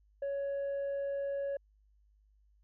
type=tone; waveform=sine; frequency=558 Hz; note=C#5; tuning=11 cents sharp; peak=-30 dBFS; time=0.22-1.57 s; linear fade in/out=5 ms; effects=tanh soft clip ceiling -32 dBFS + added 51 Hz sine -64 dBFS peak until 2.63 s